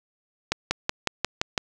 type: accelerating click train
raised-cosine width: 0.2 ms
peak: -5 dBFS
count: 7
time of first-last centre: 0.52-1.578 s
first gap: 190 ms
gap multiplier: 0.97
effects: none